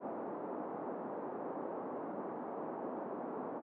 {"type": "band-pass noise", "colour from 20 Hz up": "pink", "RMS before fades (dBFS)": -42, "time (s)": [0, 3.62], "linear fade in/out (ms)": 50, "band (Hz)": [240, 1000], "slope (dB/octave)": 24, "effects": []}